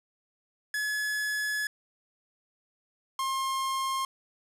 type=tone pair in turn; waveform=45% pulse; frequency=1702 / 1066.3 Hz; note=G#6 / C6; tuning=+42 / +32 cents; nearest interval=minor sixth; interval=810 cents; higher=first; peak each=-28 dBFS; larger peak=neither; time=0.74-1.67 / 3.19-4.05 s; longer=first; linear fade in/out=2 ms; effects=resampled to 32000 Hz + 9-bit